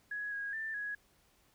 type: tone with pitch steps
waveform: sine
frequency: 1673 / 1644 / 1777 / 1669 Hz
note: G#6 / G#6 / A6 / G#6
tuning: +12 / -18 / +17 / +8 cents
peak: -36 dBFS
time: 0.11-0.95 s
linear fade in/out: 5 ms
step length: 210 ms
effects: pink hiss -69 dBFS RMS until 1.54 s